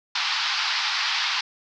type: band-pass noise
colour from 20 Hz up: white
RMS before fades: -25 dBFS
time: 0.15-1.41 s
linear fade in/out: 5 ms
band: 840 to 5100 Hz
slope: 48 dB/octave
effects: none